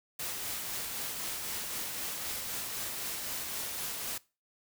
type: noise with tremolo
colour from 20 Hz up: white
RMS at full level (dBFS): -36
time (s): 0.19-4.18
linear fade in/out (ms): 5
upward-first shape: triangle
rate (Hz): 3.9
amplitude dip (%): 30
effects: noise-tail reverb RT60 0.3 s tail -21 dB re dry